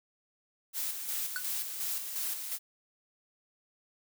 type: noise with tremolo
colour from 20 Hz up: blue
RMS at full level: -34 dBFS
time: 0.73-2.59 s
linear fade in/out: 50 ms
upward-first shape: square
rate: 2.8 Hz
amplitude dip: 45%
type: tone with exponential decay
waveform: square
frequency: 1486 Hz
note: F#6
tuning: 7 cents sharp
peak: -29 dBFS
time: 1.36-1.44 s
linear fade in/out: 1 ms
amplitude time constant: 17 ms
effects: none